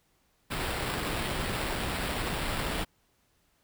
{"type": "noise with sample-and-hold", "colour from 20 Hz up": "pink", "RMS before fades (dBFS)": -32, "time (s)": [0.5, 2.85], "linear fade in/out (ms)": 20, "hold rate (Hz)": 6300, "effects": ["pink hiss -70 dBFS RMS until 3.63 s"]}